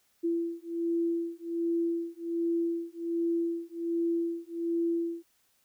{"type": "beating tone pair", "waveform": "sine", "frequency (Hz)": [336.2, 337.5], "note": ["E4", "E4"], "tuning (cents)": [34, 41], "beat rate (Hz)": 1.3, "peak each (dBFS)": -31, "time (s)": [0.23, 5.24], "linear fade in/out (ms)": 20, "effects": ["white hiss -70 dBFS RMS until 5.64 s"]}